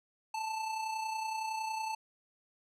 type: tone with amplitude modulation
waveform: square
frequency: 880 Hz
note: A5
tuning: in tune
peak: -33 dBFS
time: 0.34-1.95 s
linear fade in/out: 5 ms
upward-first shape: sine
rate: 30.8 Hz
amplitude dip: 45%
effects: low-pass 9000 Hz 12 dB/octave